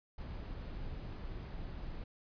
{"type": "noise", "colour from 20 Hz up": "brown", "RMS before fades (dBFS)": -43, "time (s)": [0.18, 2.04], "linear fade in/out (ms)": 5, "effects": ["resampled to 11025 Hz"]}